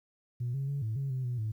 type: tone with pitch steps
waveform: sine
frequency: 121.7 / 136.9 / 140.9 / 110 / 137.4 / 129.7 / 122.7 / 109 Hz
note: B2 / C#3 / C#3 / A2 / C#3 / C3 / B2 / A2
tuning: -25 / -21 / +29 / 0 / -15 / -15 / -11 / -16 cents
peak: -29 dBFS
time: 0.4-1.52 s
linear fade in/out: 10 ms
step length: 140 ms
effects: tanh soft clip ceiling -27 dBFS + 11-bit